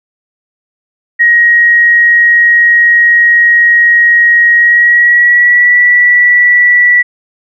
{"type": "tone with pitch glide", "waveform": "sine", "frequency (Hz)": [1888, 1953.5], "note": ["A#6", "B6"], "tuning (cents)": [22, -19], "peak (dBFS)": -3, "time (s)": [1.19, 7.03], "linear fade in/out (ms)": 20, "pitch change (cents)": 59, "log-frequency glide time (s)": [4.54, 5.77], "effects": []}